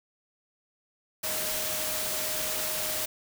sine tone in noise, 622.3 Hz, D#5, in tune, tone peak -39 dBFS, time 1.23-3.06 s, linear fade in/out 10 ms, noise white, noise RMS -31 dBFS, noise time 1.23-3.06 s, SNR -11 dB, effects none

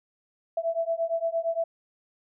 sine beating tone pair, 659.3 / 668 Hz, E5 / E5, 0 / +23 cents, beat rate 8.7 Hz, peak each -28 dBFS, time 0.57-1.64 s, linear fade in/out 5 ms, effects none

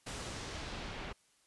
pink noise with low-pass filter sweep, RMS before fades -43 dBFS, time 0.06-1.13 s, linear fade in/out 10 ms, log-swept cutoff 9800 to 2900 Hz, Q 0.97, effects white hiss -70 dBFS RMS until 1.46 s + resampled to 24000 Hz

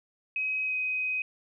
sine tone with pitch glide, 2536 to 2516 Hz, D#7 to D#7, +32 to +19 cents, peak -27 dBFS, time 0.36-1.22 s, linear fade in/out 2 ms, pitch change -13 cents, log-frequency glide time 0.65-0.74 s, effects none

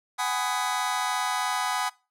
sawtooth chord, G# minor seventh, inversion third, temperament just, 747.5 / 830.6 / 996.7 / 1245.9 Hz, F#5 / G#5 / B5 / D#6, +17 / 0 / +16 / +2 cents, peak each -27 dBFS, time 0.18-1.9 s, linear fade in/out 20 ms, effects noise-tail reverb RT60 0.3 s tail -22 dB re dry + low-pass 12000 Hz 12 dB/octave

